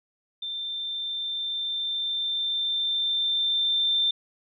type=tone with level ramp; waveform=sine; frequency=3573 Hz; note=A7; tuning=26 cents sharp; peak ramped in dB=-30 to -20 dBFS; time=0.42-4.11 s; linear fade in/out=5 ms; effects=none